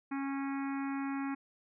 harmonic tone, 274.8 Hz, C#4, 15 cents flat, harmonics 1 / 3 / 4 / 5 / 6 / 7 / 8 / 9, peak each -34 / -44 / -46 / -48 / -50 / -51 / -52 / -53 dBFS, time 0.11-1.35 s, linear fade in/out 10 ms, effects none

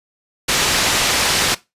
white low-pass noise, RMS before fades -17 dBFS, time 0.48-1.55 s, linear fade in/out 10 ms, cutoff 5800 Hz, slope 12 dB/octave, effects noise-tail reverb RT60 0.2 s tail -18 dB re dry + resampled to 32000 Hz

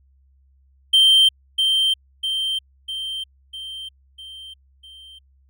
triangle tone with echo, 3136 Hz, G7, in tune, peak -9 dBFS, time 0.93-1.29 s, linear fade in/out 10 ms, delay 650 ms, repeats 6, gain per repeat -5 dB, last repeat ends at 5.19 s, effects added 67 Hz sine -54 dBFS peak until 5.49 s

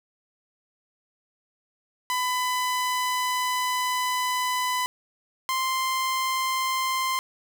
sawtooth tone pair in turn, 1002 / 1045.9 Hz, B5 / C6, +25 / -1 cents, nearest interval minor second, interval 74 cents, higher second, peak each -20 dBFS, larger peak neither, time 2.1-4.86 / 5.49-7.19 s, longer first, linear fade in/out 0 ms, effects none

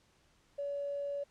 triangle tone with tanh clipping, 568 Hz, C#5, 42 cents sharp, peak -34 dBFS, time 0.58-1.24 s, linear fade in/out 10 ms, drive 2 dB, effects pink hiss -69 dBFS RMS until 1.3 s + low-pass 8000 Hz 12 dB/octave

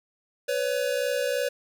square tone pair together, 500 / 562.9 Hz, B4 / C#5, +21 / +26 cents, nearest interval major second, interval 205 cents, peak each -28 dBFS, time 0.48-1.49 s, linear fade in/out 10 ms, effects none

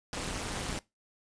pink noise with amplitude modulation, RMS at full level -32 dBFS, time 0.13-0.79 s, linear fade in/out 2 ms, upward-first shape sine, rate 213 Hz, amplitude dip 95%, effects noise-tail reverb RT60 0.2 s tail -20 dB re dry + resampled to 22050 Hz

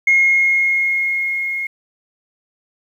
sine tone with level ramp, 2152 Hz, C7, 48 cents sharp, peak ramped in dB -8 to -20 dBFS, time 0.07-1.67 s, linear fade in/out 5 ms, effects tanh soft clip ceiling -5 dBFS + 8-bit

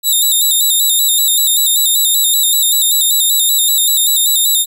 10% pulse tone with vibrato, 3789 Hz, A#7, 27 cents sharp, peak -3 dBFS, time 0.03-4.66 s, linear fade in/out 50 ms, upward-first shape square, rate 5.2 Hz, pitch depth 59 cents each way, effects none

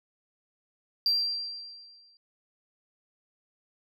sine tone with exponential decay, 4723 Hz, D8, 9 cents sharp, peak -19 dBFS, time 1.06-2.17 s, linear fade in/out 1 ms, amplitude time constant 240 ms, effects tanh soft clip ceiling -19 dBFS

